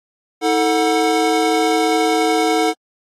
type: tone cluster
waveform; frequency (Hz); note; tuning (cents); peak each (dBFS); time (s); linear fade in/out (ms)
square; 319.9 / 443.1 / 735; D#4 / A4 / F#5; +48 / +12 / -12; -19; 0.41-2.74; 50
effects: low-pass 9000 Hz 12 dB/octave + AAC 48 kbps